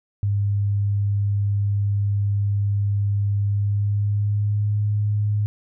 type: tone with pitch glide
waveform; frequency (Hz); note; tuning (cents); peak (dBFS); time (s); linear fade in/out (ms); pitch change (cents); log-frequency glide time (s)
sine; 101.3 to 104.27; G#2 to G#2; -43 to +7; -18; 0.23-5.46; 0; +50; 3.44-4.77
effects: none